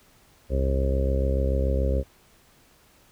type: harmonic tone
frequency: 67 Hz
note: C2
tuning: 42 cents sharp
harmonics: 1 / 2 / 3 / 4 / 5 / 6 / 7 / 8 / 9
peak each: -22 / -32 / -35 / -35 / -40 / -34 / -35 / -30 / -43 dBFS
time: 0.49-2.04 s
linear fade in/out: 50 ms
effects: pink hiss -58 dBFS RMS until 3.11 s